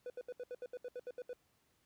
triangle tone bursts, 495 Hz, B4, 4 cents sharp, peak -39 dBFS, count 12, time 0.06-1.332 s, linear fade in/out 2 ms, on 40 ms, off 72 ms, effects pink hiss -75 dBFS RMS until 1.85 s + high-pass 60 Hz 12 dB/octave

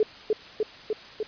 sine tone with echo, 430 Hz, A4, 40 cents flat, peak -17 dBFS, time 0-0.03 s, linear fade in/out 2 ms, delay 300 ms, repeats 4, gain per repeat -2 dB, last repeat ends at 1.23 s, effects white hiss -45 dBFS RMS until 1.27 s + resampled to 11025 Hz

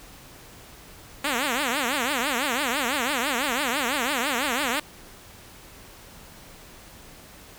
5% pulse tone with vibrato, 263.6 Hz, C4, 13 cents sharp, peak -12 dBFS, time 1.24-4.8 s, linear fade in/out 5 ms, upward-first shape triangle, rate 6 Hz, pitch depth 280 cents each way, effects pink hiss -47 dBFS RMS until 7.58 s

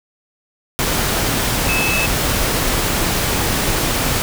sine tone in noise, 2604 Hz, E7, 22 cents flat, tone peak -18 dBFS, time 1.69-2.06 s, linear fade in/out 0 ms, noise pink, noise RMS -18 dBFS, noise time 0.79-4.22 s, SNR -3 dB, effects none

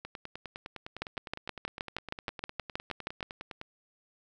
two click trains, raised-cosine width 0.3 ms, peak -24 / -17 dBFS, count 36 / 15, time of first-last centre 0.05-3.614 / 1.02-3.228 s, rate 9.82 / 6.34 Hz, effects none

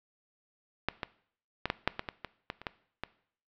clicks, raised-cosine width 0.3 ms, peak -11 / -16 / -13 / -11 / -8 / -16 / -18 / -20 / -18 / -28 / -16 / -18 dBFS, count 12, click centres 0.886 / 1.032 / 1.656 / 1.701 / 1.876 / 1.994 / 2.088 / 2.247 / 2.501 / 2.616 / 2.668 / 3.036 s, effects noise-tail reverb RT60 0.6 s tail -19 dB re dry + low-pass 4000 Hz 12 dB/octave

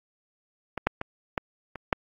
clicks, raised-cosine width 0.5 ms, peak -16 / -6 / -16 / -11 / -21 / -6 dBFS, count 6, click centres 0.777 / 0.87 / 1.014 / 1.378 / 1.757 / 1.928 s, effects AAC 64 kbps

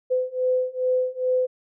sine beating tone pair, 507 / 509.4 Hz, B4 / C5, +45 / -46 cents, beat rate 2.4 Hz, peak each -24 / -23 dBFS, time 0.1-1.47 s, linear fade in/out 20 ms, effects none

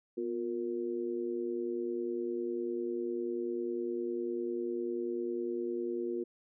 sine tone with amplitude modulation, 355.3 Hz, F4, 30 cents sharp, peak -28 dBFS, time 0.17-6.24 s, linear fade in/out 10 ms, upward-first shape sine, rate 110 Hz, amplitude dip 95%, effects none

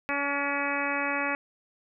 harmonic tone with a mistuned harmonic, 283.6 Hz, C#4, 40 cents sharp, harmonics 1 / 2 / 3 / 4 / 5 / 6 / 7 / 8 / 9, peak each -35 / -35 / -35 / -35 / -35 / -35 / -35 / -35 / -35 dBFS, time 0.09-1.35 s, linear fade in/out 0 ms, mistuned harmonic 7, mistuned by -23 cents, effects none

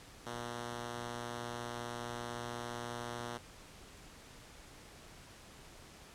5% pulse tone, 120 Hz, B2, 49 cents flat, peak -29 dBFS, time 0.26-3.38 s, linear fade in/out 10 ms, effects pink hiss -55 dBFS RMS until 6.14 s + low-pass 10000 Hz 12 dB/octave

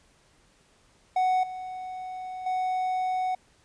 triangle tone with level steps, 742 Hz, F#5, 5 cents sharp, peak -19 / -32 / -23 dBFS, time 1.16-3.35 s, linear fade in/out 5 ms, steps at 1.43 / 2.46 s, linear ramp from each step 5 ms, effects pink hiss -62 dBFS RMS until 3.64 s + resampled to 22050 Hz

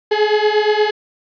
35% pulse beating tone pair, 419.3 / 427.8 Hz, G#4 / A4, +17 / -49 cents, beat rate 8.5 Hz, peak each -14 dBFS, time 0.11-0.91 s, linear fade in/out 10 ms, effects resampled to 11025 Hz + 8-bit

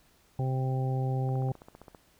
harmonic tone, 130.81 Hz, C3, in tune, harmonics 1 / 2 / 3 / 4 / 5 / 6, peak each -27 / -41 / -39 / -41 / -49 / -39 dBFS, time 0.39-1.52 s, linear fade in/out 2 ms
click train, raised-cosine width 1 ms, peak -33 dBFS, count 11, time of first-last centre 1.29-1.948 s, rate 15.2 Hz
effects pink hiss -64 dBFS RMS until 2.19 s

